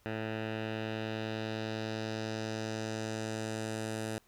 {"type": "tone with low-pass filter sweep", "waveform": "10% pulse", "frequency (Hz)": 110, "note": "A2", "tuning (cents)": 0, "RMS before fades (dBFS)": -37, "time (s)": [0.06, 4.18], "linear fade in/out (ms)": 0, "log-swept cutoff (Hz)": [2400, 10000], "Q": 1.6, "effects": ["pink hiss -67 dBFS RMS until 4.27 s"]}